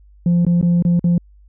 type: tone with dropouts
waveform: sine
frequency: 173.4 Hz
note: F3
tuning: 12 cents flat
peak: -9 dBFS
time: 0.26-1.18 s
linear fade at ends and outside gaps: 2 ms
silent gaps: 0.45-0.466 / 0.613-0.627 / 0.824-0.85 / 0.994-1.042 s
effects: tanh soft clip ceiling -10 dBFS + added 50 Hz sine -44 dBFS peak until 1.48 s